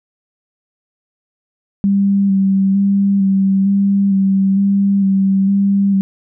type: tone with vibrato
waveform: sine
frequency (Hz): 196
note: G3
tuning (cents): 0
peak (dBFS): -10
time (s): 1.84-6.01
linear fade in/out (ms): 0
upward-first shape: square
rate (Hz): 1.1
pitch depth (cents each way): 20
effects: none